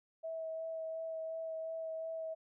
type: tone with vibrato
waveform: sine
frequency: 647 Hz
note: E5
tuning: 32 cents flat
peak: -38 dBFS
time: 0.23-2.35 s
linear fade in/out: 20 ms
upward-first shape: sine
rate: 2.8 Hz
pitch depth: 12 cents each way
effects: none